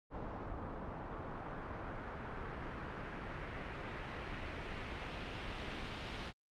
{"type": "noise with low-pass filter sweep", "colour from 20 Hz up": "pink", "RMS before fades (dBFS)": -44, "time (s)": [0.1, 6.33], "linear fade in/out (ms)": 50, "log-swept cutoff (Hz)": [960, 3500], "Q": 1.3, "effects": ["Opus 48 kbps"]}